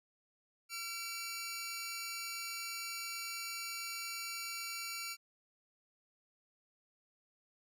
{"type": "tone pair together", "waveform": "15% pulse", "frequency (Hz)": [1366.2, 2300], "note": ["F6", "D7"], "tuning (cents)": [-38, -37], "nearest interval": "major sixth", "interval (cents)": 901, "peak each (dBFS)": [-38, -35], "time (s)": [0.69, 5.17], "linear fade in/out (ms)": 50, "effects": []}